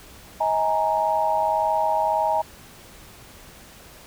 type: chord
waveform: sine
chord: D# suspended fourth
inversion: none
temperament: equal with one note detuned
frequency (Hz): 633.9 / 830.6 / 932.3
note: D#5 / G#5 / A#5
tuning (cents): +32 / 0 / 0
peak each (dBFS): -24 / -23 / -23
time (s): 0.4-2.42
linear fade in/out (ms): 10
effects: pink hiss -46 dBFS RMS until 4.06 s